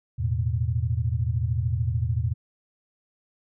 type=chord; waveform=sine; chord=E suspended fourth; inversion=none; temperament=equal; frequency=82.41 / 110 / 123.47 Hz; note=E2 / A2 / B2; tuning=0 / 0 / 0 cents; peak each=-27 / -26 / -27 dBFS; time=0.18-2.34 s; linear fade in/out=20 ms; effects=none